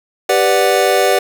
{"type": "chord", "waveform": "square", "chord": "G major seventh", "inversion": "none", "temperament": "equal", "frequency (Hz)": [392, 493.9, 587.3, 740], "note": ["G4", "B4", "D5", "F#5"], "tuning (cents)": [0, 0, 0, 0], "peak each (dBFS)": -17, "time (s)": [0.29, 1.19], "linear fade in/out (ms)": 5, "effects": []}